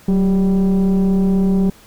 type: tone with frequency modulation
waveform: sine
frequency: 188.9 Hz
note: F#3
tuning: 36 cents sharp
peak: -9 dBFS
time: 0.08-1.7 s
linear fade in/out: 5 ms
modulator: 207 Hz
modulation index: 0.56
effects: tanh soft clip ceiling -11 dBFS + pink hiss -46 dBFS RMS until 1.86 s